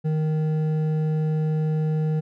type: tone with hard clipping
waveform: triangle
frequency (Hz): 155.56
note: D#3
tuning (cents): 0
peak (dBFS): -22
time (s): 0.04-2.21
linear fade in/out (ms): 20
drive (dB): 11
effects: none